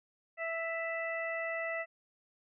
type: harmonic tone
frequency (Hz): 660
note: E5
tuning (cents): +2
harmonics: 1 / 2 / 3 / 4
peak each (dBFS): -37 / -44 / -37 / -45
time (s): 0.37-1.86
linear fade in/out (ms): 50
effects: none